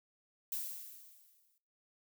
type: noise with exponential decay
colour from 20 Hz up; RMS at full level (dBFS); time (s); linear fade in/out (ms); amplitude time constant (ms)
violet; -37; 0.52-1.58; 1; 230
effects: noise-tail reverb RT60 0.5 s tail -21 dB re dry

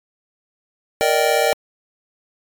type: chord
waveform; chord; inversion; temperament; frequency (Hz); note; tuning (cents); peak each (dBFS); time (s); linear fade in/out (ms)
square; Eb major seventh; second; just; 466.7 / 583.4 / 622.3 / 777.8; Bb4 / D5 / Eb5 / G5; +2 / -12 / 0 / -14; -21; 1.01-1.53; 0
effects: MP3 96 kbps

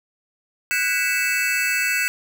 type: tone cluster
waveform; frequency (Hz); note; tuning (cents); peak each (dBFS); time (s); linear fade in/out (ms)
square; 1477 / 1612 / 1990 / 2244 / 2630; F#6 / G6 / B6 / C#7 / E7; -3 / +48 / +13 / +21 / -5; -26 / -31 / -28 / -30 / -23; 0.71-2.08; 0
effects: none

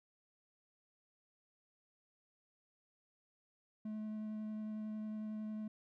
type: tone with vibrato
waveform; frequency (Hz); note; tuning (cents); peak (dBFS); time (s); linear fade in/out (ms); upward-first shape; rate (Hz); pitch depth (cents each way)
triangle; 215; A3; -40; -38; 3.85-5.68; 5; triangle; 11; 10
effects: none

